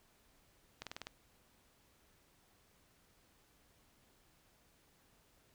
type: slowing click train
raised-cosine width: 0.2 ms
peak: -26 dBFS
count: 6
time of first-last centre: 0.82-1.07 s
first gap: 47 ms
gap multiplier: 1.03
effects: pink hiss -70 dBFS RMS until 5.54 s